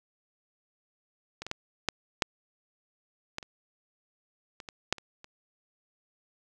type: clicks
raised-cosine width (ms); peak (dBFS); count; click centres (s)
0.2; -21 / -21 / -14 / -8 / -6 / -16 / -26 / -25 / -23 / -7 / -27 / -29; 12; 1.42 / 1.466 / 1.514 / 1.887 / 2.222 / 3.384 / 3.428 / 4.602 / 4.688 / 4.926 / 4.983 / 5.244
effects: none